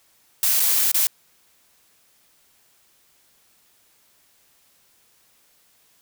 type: noise with dropouts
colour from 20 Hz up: blue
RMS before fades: -19 dBFS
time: 0.43-1.07 s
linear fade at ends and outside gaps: 1 ms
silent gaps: 0.597-0.601 / 0.916-0.944 s
effects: white hiss -60 dBFS RMS until 6.01 s